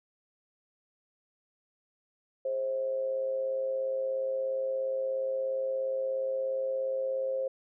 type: tone with amplitude modulation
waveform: sine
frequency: 529 Hz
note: C5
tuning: 19 cents sharp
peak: -26 dBFS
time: 2.45-7.48 s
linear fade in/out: 5 ms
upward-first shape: sine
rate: 117 Hz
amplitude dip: 50%
effects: none